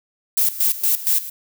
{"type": "noise with tremolo", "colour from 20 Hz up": "violet", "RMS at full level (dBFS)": -17, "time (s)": [0.37, 1.3], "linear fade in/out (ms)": 5, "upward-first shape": "square", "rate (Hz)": 4.3, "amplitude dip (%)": 80, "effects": []}